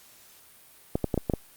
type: clicks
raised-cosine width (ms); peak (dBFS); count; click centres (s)
2; -11; 6; 0.955 / 1.043 / 1.142 / 1.177 / 1.298 / 1.337
effects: white hiss -54 dBFS RMS until 1.56 s + Opus 48 kbps